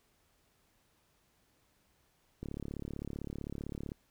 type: click train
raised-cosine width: 3 ms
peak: -27 dBFS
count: 54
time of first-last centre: 2.43-3.919 s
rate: 35.6 Hz
effects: pink hiss -72 dBFS RMS until 4.1 s